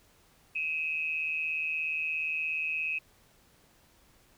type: tone with amplitude modulation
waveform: sine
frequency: 2557 Hz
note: D#7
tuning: 47 cents sharp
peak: -26 dBFS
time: 0.55-2.99 s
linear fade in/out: 10 ms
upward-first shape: sine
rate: 157 Hz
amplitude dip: 70%
effects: pink hiss -63 dBFS RMS until 4.37 s